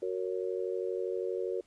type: chord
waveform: sine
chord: F# major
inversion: none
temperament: just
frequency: 370 / 462.5 / 555 Hz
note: F#4 / A#4 / C#5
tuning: 0 / -14 / +2 cents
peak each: -34 / -35 / -39 dBFS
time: 0.02-1.61 s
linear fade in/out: 5 ms
effects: pink hiss -67 dBFS RMS until 1.66 s + resampled to 22050 Hz